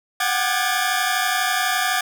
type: tone cluster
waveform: sawtooth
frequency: 728 / 760 / 1198 / 1635 / 1728 Hz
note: F#5 / F#5 / D6 / G#6 / A6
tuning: -28 / +46 / +34 / -28 / -32 cents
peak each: -22 dBFS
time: 0.2-2.01 s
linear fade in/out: 5 ms
effects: none